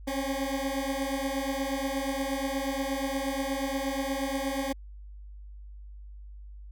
20% pulse beating tone pair, 267.9 / 276.3 Hz, C4 / C#4, +41 / -6 cents, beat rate 8.4 Hz, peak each -27 dBFS, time 0.07-4.73 s, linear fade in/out 10 ms, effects added 50 Hz sine -42 dBFS peak until 6.71 s

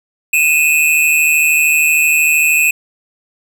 square tone pair together, 2489 / 2642 Hz, D#7 / E7, 0 / +3 cents, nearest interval minor second, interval 103 cents, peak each -13 dBFS, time 0.33-2.71 s, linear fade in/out 5 ms, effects none

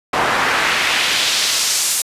pink noise with band-pass filter sweep, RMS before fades -17 dBFS, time 0.13-2.02 s, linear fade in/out 5 ms, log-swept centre 1000 to 8800 Hz, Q 1.1, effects resampled to 32000 Hz

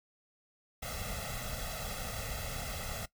pink noise with comb filter, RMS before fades -39 dBFS, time 0.82-3.06 s, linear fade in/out 10 ms, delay 1.5 ms, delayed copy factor +0.95, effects noise-tail reverb RT60 0.1 s tail -19 dB re dry

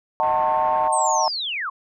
sine chord, D# diminished seventh, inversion none, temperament just, 622.3 / 746.7 / 896 / 1075.3 Hz, D#5 / F#5 / A5 / C6, 0 / +16 / +31 / +47 cents, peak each -25 / -24 / -20 / -25 dBFS, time 0.2-1.28 s, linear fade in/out 0 ms
white low-pass noise, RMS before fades -38 dBFS, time 0.23-0.88 s, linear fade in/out 0 ms, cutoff 1900 Hz, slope 24 dB/octave
sine linear sweep, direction down, 8660 to 1000 Hz, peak -24 dBFS, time 0.92-1.7 s, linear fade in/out 10 ms
effects none

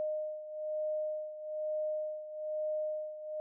sine beating tone pair, 614 / 615.1 Hz, D#5 / D#5, -23 / -20 cents, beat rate 1.1 Hz, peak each -35 / -40 dBFS, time 0-3.4 s, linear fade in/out 0 ms, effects none

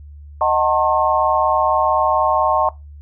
sine chord, D# diminished seventh, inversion none, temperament just, 622.3 / 746.7 / 896 / 1075.3 Hz, D#5 / F#5 / A5 / C6, 0 / +16 / +31 / +47 cents, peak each -19 / -20 / -18 / -18 dBFS, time 0.41-2.69 s, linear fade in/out 2 ms, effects noise-tail reverb RT60 0.2 s tail -19 dB re dry + added 73 Hz sine -35 dBFS peak until 3.01 s

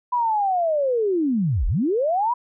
sine linear two-way sweep, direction down then up, 997 to 32.52 to 997 Hz, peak -18 dBFS, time 0.12-2.34 s, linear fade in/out 10 ms, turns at 1.67 s, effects none

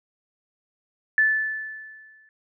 sine tone with exponential decay, 1747 Hz, A6, 13 cents flat, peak -14 dBFS, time 1.18-2.29 s, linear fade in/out 1 ms, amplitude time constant 240 ms, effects none

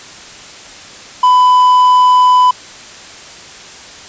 triangle tone, 1000 Hz, B5, 21 cents sharp, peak -3 dBFS, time 1.23-2.51 s, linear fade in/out 5 ms, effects white hiss -33 dBFS RMS until 4.08 s + resampled to 16000 Hz

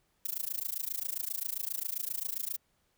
violet noise with amplitude modulation, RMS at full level -32 dBFS, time 0.25-2.57 s, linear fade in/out 5 ms, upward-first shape sine, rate 27.5 Hz, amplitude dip 100%, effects pink hiss -74 dBFS RMS until 2.97 s

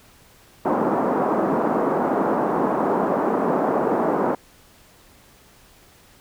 pink band-pass noise, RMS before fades -21 dBFS, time 0.65-4.35 s, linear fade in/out 5 ms, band 220 to 1100 Hz, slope 24 dB/octave, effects pink hiss -52 dBFS RMS until 6.2 s

